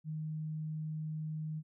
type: tone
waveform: sine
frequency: 155.56 Hz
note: D#3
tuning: in tune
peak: -36 dBFS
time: 0.04-1.63 s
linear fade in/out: 50 ms
effects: none